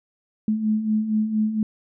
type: beating tone pair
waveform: sine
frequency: 212.4 / 216.7 Hz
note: G#3 / A3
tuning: +39 / -26 cents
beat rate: 4.3 Hz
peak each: -27 / -20 dBFS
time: 0.48-1.63 s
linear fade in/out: 2 ms
effects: none